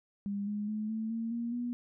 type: tone with pitch steps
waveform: sine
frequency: 201.4 / 207.7 / 214.1 / 220.8 / 227.6 / 234.7 / 242 Hz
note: G3 / G#3 / A3 / A3 / A#3 / A#3 / B3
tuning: +47 / 0 / -47 / +6 / -41 / +12 / -35 cents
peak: -32 dBFS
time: 0.26-1.73 s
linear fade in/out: 0 ms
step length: 210 ms
effects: none